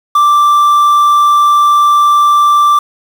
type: tone with quantisation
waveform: triangle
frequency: 1174.7 Hz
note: D6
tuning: in tune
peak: -3 dBFS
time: 0.15-2.79 s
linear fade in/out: 5 ms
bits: 5
effects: none